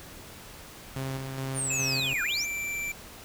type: tone with tremolo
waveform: sawtooth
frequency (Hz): 133.6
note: C3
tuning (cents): +36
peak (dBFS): -27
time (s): 0.96-2.14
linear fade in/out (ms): 5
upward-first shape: square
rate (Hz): 2.4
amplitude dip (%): 35
type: linear two-way sweep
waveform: sine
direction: down then up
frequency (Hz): 9397 to 1350 to 6770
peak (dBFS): -28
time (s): 1.54-2.47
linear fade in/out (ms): 50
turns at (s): 2.23
type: tone with pitch glide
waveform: square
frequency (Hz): 2600 to 2343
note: E7 to D7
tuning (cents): -24 to -5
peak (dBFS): -31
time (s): 1.7-2.92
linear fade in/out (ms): 5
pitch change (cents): -181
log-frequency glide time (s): 1.81-2.38
effects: pink hiss -46 dBFS RMS until 3.24 s